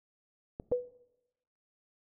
clicks, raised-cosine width 2 ms, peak -25 dBFS, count 2, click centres 0.599 / 0.716 s
sine tone with exponential decay, 493.9 Hz, B4, in tune, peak -22 dBFS, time 0.72-0.95 s, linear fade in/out 1 ms, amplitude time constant 48 ms
effects noise-tail reverb RT60 1.0 s tail -21 dB re dry

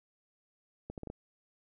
accelerating click train, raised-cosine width 2 ms, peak -27 dBFS, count 5, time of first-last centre 0.9-1.101 s, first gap 78 ms, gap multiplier 0.71, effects none

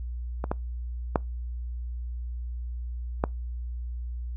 clicks, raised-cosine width 1 ms, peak -16 / -12 / -7 / -9 dBFS, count 4, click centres 0.441 / 0.515 / 1.158 / 3.239 s, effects noise-tail reverb RT60 0.2 s tail -25 dB re dry + added 60 Hz sine -31 dBFS peak until 4.36 s

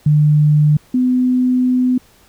sine tone pair in turn, 150 / 252.3 Hz, D3 / B3, +37 / +37 cents, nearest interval major sixth, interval 900 cents, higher second, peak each -8 / -11 dBFS, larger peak first, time 0.06-0.77 / 0.94-1.98 s, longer second, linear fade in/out 5 ms, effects pink hiss -50 dBFS RMS until 2.28 s

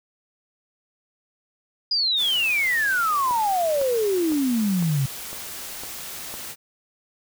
sine exponential sweep, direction down, 4978 to 130 Hz, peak -19 dBFS, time 1.91-5.06 s, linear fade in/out 5 ms
white noise, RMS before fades -35 dBFS, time 2.16-6.56 s, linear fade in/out 50 ms
click train, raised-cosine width 1 ms, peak -23 dBFS, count 7, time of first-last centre 3.31-6.34 s, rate 1.98 Hz
effects none

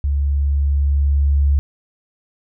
sine tone with level ramp, 70.7 Hz, C#2, 35 cents sharp, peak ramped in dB -15 to -11 dBFS, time 0.04-1.59 s, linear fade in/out 0 ms, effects none

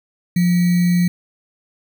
sine tone with sample-and-hold, 176.1 Hz, F3, 15 cents sharp, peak -12 dBFS, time 0.36-1.08 s, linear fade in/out 5 ms, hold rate 2100 Hz, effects none

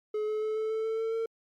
triangle tone with pitch steps, 426 / 429.7 / 433.4 / 437.2 / 441 / 444.9 / 448.7 / 452.6 Hz, G#4 / A4 / A4 / A4 / A4 / A4 / A4 / A4, +44 / -41 / -26 / -11 / +4 / +19 / +34 / +49 cents, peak -26 dBFS, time 0.14-1.26 s, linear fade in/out 5 ms, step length 140 ms, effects MP3 96 kbps

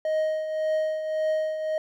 triangle tone with tremolo, 625 Hz, D#5, 8 cents sharp, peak -19 dBFS, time 0.05-1.78 s, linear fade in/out 2 ms, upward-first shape triangle, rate 1.8 Hz, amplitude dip 60%, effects none

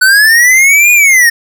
square linear two-way sweep, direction up then down, 1480 to 2462 to 1811 Hz, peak -4 dBFS, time 0.01-1.3 s, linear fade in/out 10 ms, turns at 0.92 s, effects none

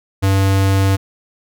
square tone, 97.1 Hz, G2, 16 cents flat, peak -12 dBFS, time 0.22-0.97 s, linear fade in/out 20 ms, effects none

